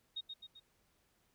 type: tone with echo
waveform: sine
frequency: 3729 Hz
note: A#7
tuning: in tune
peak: -38 dBFS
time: 0.16-0.21 s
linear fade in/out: 10 ms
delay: 130 ms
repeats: 3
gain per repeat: -5 dB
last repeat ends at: 0.6 s
effects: pink hiss -75 dBFS RMS until 1.34 s

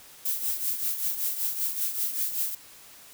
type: noise with tremolo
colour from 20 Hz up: violet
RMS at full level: -26 dBFS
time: 0.25-2.55 s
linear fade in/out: 5 ms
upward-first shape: triangle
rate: 5.2 Hz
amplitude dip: 70%
effects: white hiss -50 dBFS RMS until 3.13 s

